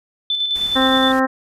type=tone with tremolo; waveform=sine; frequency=3520 Hz; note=A7; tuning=in tune; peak=-16 dBFS; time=0.3-1.12 s; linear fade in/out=2 ms; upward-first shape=square; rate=9.6 Hz; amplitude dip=40%
type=noise; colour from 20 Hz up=pink; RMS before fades=-36 dBFS; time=0.55-1.2 s; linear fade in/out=5 ms
type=harmonic tone; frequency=262.5 Hz; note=C4; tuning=6 cents sharp; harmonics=1 / 2 / 3 / 4 / 5 / 6 / 7; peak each=-17 / -20 / -22 / -23 / -24 / -25 / -25 dBFS; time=0.75-1.27 s; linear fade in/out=20 ms
effects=resampled to 32000 Hz